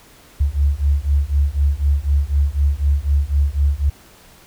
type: beating tone pair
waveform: sine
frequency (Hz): 69.3 / 73.3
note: C#2 / D2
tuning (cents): 0 / -3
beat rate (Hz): 4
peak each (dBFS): -17 / -17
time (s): 0.4-3.9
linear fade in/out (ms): 10
effects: pink hiss -47 dBFS RMS until 4.46 s